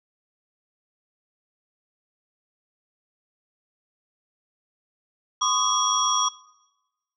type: tone cluster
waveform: sine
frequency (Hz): 1029 / 1131 / 1237 / 3330 / 5680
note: C6 / C#6 / D#6 / G#7 / F8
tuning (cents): -29 / +34 / -10 / +4 / +28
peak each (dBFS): -26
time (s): 5.41-6.29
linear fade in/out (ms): 10
effects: noise-tail reverb RT60 1.0 s tail -19 dB re dry + tanh soft clip ceiling -9 dBFS